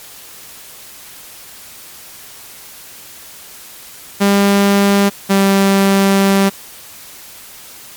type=tone pair in turn; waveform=sawtooth; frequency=200 / 196 Hz; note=G3 / G3; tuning=+35 / 0 cents; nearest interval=unison; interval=35 cents; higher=first; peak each=-5 dBFS; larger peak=neither; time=4.2-5.1 / 5.29-6.5 s; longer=second; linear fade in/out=20 ms; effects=white hiss -36 dBFS RMS until 7.96 s + MP3 96 kbps